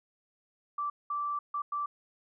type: tone bursts at uneven times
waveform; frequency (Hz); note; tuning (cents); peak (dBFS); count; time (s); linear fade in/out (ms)
sine; 1167; D6; -11; -30; 4; 0.78-0.9 / 1.1-1.39 / 1.54-1.62 / 1.72-1.86; 5
effects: none